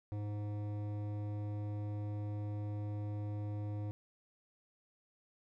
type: tone with hard clipping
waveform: triangle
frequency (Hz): 104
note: G#2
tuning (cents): +3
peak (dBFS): -39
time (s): 0.12-3.91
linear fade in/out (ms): 0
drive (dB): 17
effects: none